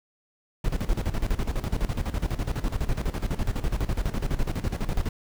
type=noise with tremolo; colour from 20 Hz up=brown; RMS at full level=-24 dBFS; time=0.64-5.09 s; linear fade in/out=5 ms; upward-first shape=square; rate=12 Hz; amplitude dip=75%; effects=none